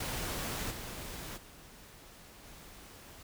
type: noise with level steps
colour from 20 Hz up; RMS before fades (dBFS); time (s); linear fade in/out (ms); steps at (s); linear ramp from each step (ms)
pink; -37 / -43 / -54 / -52; 0-3.23; 5; 0.7 / 1.36 / 2.43; 20
effects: none